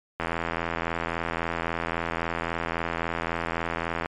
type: click train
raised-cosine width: 0.5 ms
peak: -12 dBFS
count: 324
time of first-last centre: 0.2-4.059 s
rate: 83.7 Hz
effects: MP3 64 kbps